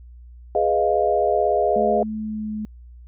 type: chord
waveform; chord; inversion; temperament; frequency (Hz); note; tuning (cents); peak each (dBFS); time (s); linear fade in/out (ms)
sine; F half-diminished seventh; first; equal; 415.3 / 493.9 / 622.3 / 698.5; Ab4 / Cb5 / Eb5 / F5; 0 / 0 / 0 / 0; -22 / -25 / -21 / -21; 0.55-2.03; 2
type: tone with pitch glide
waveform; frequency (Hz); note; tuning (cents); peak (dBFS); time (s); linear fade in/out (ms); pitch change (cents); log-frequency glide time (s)
sine; 216.6 to 213.9; A3 to A3; -27 to -49; -25; 1.76-2.65; 0; -22; 2.15-2.52
effects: added 60 Hz sine -40 dBFS peak until 3.07 s